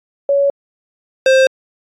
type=tone pair in turn; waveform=sine / square; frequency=561 / 526.8 Hz; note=C#5 / C5; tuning=+21 / +12 cents; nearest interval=minor second; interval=109 cents; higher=first; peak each=-10 / -8 dBFS; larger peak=second; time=0.29-0.5 / 1.26-1.47 s; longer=neither; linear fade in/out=2 ms; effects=low-pass 5000 Hz 12 dB/octave + AAC 64 kbps